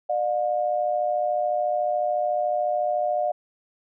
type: tone pair together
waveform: sine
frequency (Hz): 602 / 715.9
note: D5 / F5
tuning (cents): +43 / +43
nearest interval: minor third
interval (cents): 300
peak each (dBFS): -24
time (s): 0.09-3.32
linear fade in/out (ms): 10
effects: none